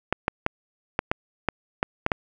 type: clicks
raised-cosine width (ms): 0.5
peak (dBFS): -6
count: 9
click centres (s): 0.126 / 0.281 / 0.464 / 0.991 / 1.115 / 1.487 / 1.829 / 2.064 / 2.118
effects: none

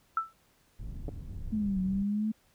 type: tone with exponential decay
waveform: sine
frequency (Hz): 1325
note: E6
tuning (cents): +9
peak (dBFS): -22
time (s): 0.17-0.33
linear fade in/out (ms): 2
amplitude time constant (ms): 33
type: low-pass noise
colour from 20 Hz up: pink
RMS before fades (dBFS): -40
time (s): 0.79-2.03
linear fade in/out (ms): 5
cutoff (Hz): 130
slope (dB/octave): 12
type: clicks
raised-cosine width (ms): 2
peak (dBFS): -25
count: 2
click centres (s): 1.083 / 1.09
type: linear two-way sweep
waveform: sine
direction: down then up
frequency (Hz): 220 to 185 to 220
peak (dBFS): -27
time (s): 1.52-2.32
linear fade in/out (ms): 10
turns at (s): 1.81
effects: pink hiss -67 dBFS RMS until 2.54 s

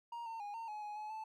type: tone with pitch steps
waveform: triangle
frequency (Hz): 939 / 907 / 821 / 912 / 846 / 836 / 851 / 875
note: A#5 / A#5 / G#5 / A#5 / G#5 / G#5 / G#5 / A5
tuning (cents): +12 / -48 / -20 / -38 / +32 / +11 / +42 / -10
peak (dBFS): -40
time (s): 0.12-1.24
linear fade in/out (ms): 5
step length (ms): 140
effects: none

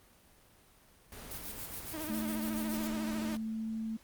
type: noise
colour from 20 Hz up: pink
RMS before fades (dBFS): -47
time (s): 1.12-3.37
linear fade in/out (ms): 2
type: noise with tremolo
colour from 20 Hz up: blue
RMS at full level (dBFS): -42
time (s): 1.31-2.87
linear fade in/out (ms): 2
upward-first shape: square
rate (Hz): 7.2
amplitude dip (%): 55
type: tone with vibrato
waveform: sawtooth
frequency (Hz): 311.1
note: D#4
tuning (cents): 0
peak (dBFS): -35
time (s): 1.93-3.36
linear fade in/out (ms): 10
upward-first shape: sine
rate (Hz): 14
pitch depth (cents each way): 74
type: tone with pitch glide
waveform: sine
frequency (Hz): 220 to 221.9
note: A3 to A3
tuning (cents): 0 to +15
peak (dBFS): -34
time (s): 2.09-3.97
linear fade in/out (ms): 10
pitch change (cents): +15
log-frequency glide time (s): 3.19-3.74
effects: pink hiss -62 dBFS RMS until 4.03 s + Opus 24 kbps

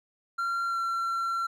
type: tone with pitch glide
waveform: triangle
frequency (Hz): 1376 to 1359.4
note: F6 to F6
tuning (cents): -26 to -47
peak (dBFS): -25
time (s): 0.38-1.47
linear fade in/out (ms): 10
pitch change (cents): -21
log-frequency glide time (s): 0.67-0.78
effects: none

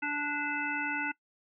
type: harmonic tone with a mistuned harmonic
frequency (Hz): 291.6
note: D4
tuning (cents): -12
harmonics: 1 / 3 / 5 / 7 / 9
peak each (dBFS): -38 / -38 / -34 / -37 / -37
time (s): 0.02-1.12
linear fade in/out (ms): 10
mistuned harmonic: 5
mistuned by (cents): +16
effects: noise-tail reverb RT60 0.1 s tail -21 dB re dry

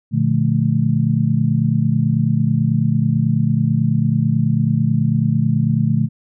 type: chord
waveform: sine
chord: Bb major seventh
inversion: none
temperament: just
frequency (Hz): 116.54 / 145.68 / 174.81 / 218.5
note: Bb2 / D3 / F3 / A3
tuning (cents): 0 / -14 / +2 / -12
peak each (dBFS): -19 / -17 / -23 / -19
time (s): 0.11-6.09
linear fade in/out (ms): 50
effects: none

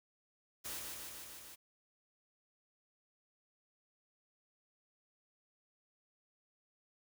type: noise with echo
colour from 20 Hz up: white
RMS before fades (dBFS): -43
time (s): 0.64-0.81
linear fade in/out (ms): 20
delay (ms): 150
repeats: 5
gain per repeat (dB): -2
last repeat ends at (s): 1.56
effects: none

